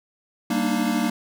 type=chord; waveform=square; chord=Eb major seventh; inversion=first; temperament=equal with one note detuned; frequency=196 / 233.1 / 293.7 / 306.5 Hz; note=G3 / Bb3 / D4 / Eb4; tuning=0 / 0 / 0 / -26 cents; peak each=-28 / -24 / -29 / -29 dBFS; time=0.5-1.1 s; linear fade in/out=5 ms; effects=none